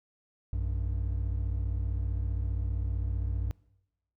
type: tone pair together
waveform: triangle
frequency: 60.1 / 95.4 Hz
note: B1 / G2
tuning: -46 / -47 cents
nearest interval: minor sixth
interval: 799 cents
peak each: -28 / -31 dBFS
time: 0.53-3.51 s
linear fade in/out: 0 ms
effects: noise-tail reverb RT60 0.9 s tail -23 dB re dry